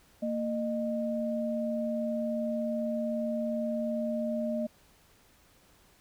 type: tone pair together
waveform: sine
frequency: 230 / 612.6 Hz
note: A#3 / D#5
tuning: -23 / -27 cents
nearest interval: octave + perfect fourth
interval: 1696 cents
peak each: -31 / -32 dBFS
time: 0.22-4.67 s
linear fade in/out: 10 ms
effects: pink hiss -62 dBFS RMS until 6 s